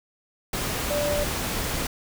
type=tone in noise; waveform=sine; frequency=586 Hz; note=D5; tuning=4 cents flat; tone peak=-24 dBFS; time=0.9-1.24 s; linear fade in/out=5 ms; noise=pink; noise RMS=-28 dBFS; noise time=0.53-1.87 s; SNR=+1 dB; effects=none